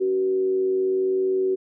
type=tone with frequency modulation; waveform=sine; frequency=378.1 Hz; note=F#4; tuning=38 cents sharp; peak=-19 dBFS; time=0-1.56 s; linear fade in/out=20 ms; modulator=101 Hz; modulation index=0.28; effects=none